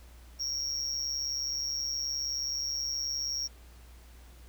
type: tone with amplitude modulation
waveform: triangle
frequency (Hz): 5588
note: F8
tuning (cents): 0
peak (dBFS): -26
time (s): 0.39-3.48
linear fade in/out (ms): 20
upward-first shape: sine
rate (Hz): 139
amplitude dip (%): 80
effects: added 60 Hz sine -50 dBFS peak until 4.48 s + pink hiss -59 dBFS RMS until 4.48 s